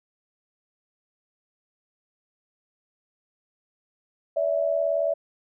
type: tone pair together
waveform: sine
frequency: 575 / 653.9 Hz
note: D5 / E5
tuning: -37 / -14 cents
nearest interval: major second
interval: 223 cents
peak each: -24 dBFS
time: 4.36-5.14 s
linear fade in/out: 10 ms
effects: none